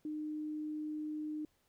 sine tone, 305 Hz, D#4, 34 cents flat, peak -37 dBFS, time 0.05-1.45 s, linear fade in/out 2 ms, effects pink hiss -75 dBFS RMS until 1.68 s

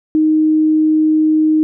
sine tone, 311.1 Hz, D#4, in tune, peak -9 dBFS, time 0.15-1.63 s, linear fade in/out 0 ms, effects none

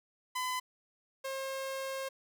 sawtooth tone pair in turn, 1011 / 535.6 Hz, B5 / C5, +40 / +40 cents, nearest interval major seventh, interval 1100 cents, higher first, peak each -29 / -32 dBFS, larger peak first, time 0.35-0.6 / 1.24-2.09 s, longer second, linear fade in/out 10 ms, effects none

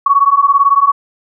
sine beating tone pair, 1111 / 1129 Hz, C#6 / C#6, +4 / +31 cents, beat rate 18 Hz, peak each -10 dBFS, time 0.06-0.92 s, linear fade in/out 5 ms, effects none

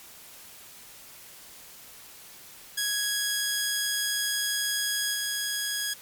10% pulse tone with level steps, 1661.2 Hz, G#6, in tune, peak -17 / -19 dBFS, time 2.77-5.94 s, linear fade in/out 10 ms, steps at 5.13 s, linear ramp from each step 20 ms, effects white hiss -48 dBFS RMS until 6.01 s + MP3 96 kbps

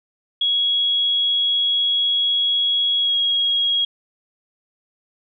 sine tone with pitch glide, 3328 to 3294 Hz, G#7 to G#7, +3 to -15 cents, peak -16 dBFS, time 0.41-3.85 s, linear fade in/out 5 ms, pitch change -18 cents, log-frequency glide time 3-3.14 s, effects none

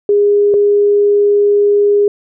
sine tone pair in turn, 409.4 / 409.4 Hz, G#4 / G#4, -25 / -25 cents, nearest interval unison, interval 0 cents, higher neither, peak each -7 dBFS, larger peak neither, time 0.09-0.54 / 0.54-2.08 s, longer second, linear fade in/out 2 ms, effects none

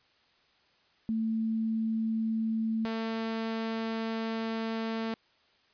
sine / sawtooth tone pair in turn, 222.7 / 224.6 Hz, A3 / A3, +21 / +36 cents, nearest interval unison, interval 15 cents, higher second, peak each -27 dBFS, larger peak neither, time 1.09-2.85 / 2.85-5.14 s, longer second, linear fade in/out 0 ms, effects white hiss -66 dBFS RMS until 5.73 s + resampled to 11025 Hz

